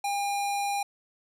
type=tone with low-pass filter; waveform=square; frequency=806 Hz; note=G5; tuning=48 cents sharp; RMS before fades=-29 dBFS; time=0.04-0.83 s; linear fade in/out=5 ms; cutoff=11000 Hz; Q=1.3; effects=none